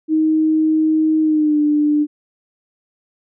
sine tone with pitch glide, 313.7 to 297.5 Hz, D#4 to D4, +14 to +22 cents, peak -12 dBFS, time 0.08-2.07 s, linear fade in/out 50 ms, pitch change -92 cents, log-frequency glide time 1.21-1.6 s, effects none

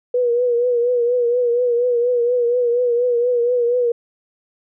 sine tone with vibrato, 484.4 Hz, B4, 34 cents flat, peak -14 dBFS, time 0.14-3.92 s, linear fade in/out 5 ms, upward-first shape triangle, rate 4.2 Hz, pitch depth 62 cents each way, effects none

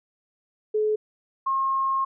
sine tone pair in turn, 427.9 / 1074.8 Hz, A4 / C6, -48 / +46 cents, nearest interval octave + major third, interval 1594 cents, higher second, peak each -20 / -21 dBFS, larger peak first, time 0.74-0.96 / 1.46-2.05 s, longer second, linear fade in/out 10 ms, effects none

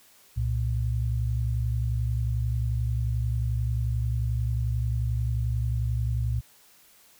sine tone pair together, 65.25 / 116.54 Hz, C2 / A#2, -4 / 0 cents, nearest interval minor seventh, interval 1004 cents, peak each -27 / -26 dBFS, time 0.36-6.41 s, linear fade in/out 20 ms, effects white hiss -57 dBFS RMS until 7.19 s

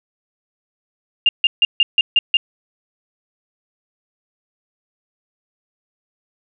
sine tone bursts, 2805 Hz, F7, 7 cents sharp, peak -9 dBFS, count 7, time 1.26-2.37 s, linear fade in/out 2 ms, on 30 ms, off 150 ms, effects none

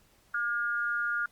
sine tone with amplitude modulation, 1423 Hz, F6, 32 cents sharp, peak -24 dBFS, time 0.34-1.26 s, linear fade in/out 5 ms, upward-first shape sine, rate 223 Hz, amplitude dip 75%, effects pink hiss -64 dBFS RMS until 1.31 s + Opus 48 kbps

